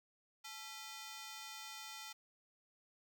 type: ring-modulated tone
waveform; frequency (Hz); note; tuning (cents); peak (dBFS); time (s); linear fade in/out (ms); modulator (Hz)
10% pulse; 1109; C#6; 0; -36; 0.44-2.13; 10; 243
effects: none